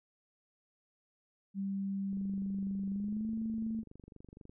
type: tone with pitch glide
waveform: sine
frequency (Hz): 196 to 222.6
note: G3 to A3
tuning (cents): 0 to +20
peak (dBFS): -33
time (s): 1.54-3.84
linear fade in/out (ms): 50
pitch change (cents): +220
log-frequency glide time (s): 2.91-3.3
type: click train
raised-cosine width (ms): 3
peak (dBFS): -39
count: 58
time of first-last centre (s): 2.13-4.495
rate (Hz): 24.1
effects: none